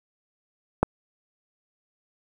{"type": "click", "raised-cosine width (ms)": 1, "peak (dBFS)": -4, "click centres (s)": 0.83, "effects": ["7-bit"]}